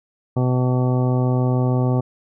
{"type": "harmonic tone", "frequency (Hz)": 126.4, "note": "B2", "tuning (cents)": 41, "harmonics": [1, 2, 3, 4, 5, 6, 7, 9], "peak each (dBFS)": [-17, -23, -27, -29, -31, -33, -34, -36], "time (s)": [0.36, 2.01], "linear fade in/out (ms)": 10, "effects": []}